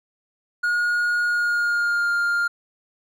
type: tone with pitch glide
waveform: triangle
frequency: 1438 to 1403.5 Hz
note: F#6 to F6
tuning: -50 to +8 cents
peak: -17 dBFS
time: 0.63-2.48 s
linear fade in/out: 10 ms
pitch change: -42 cents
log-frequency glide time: 1.25-2.11 s
effects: none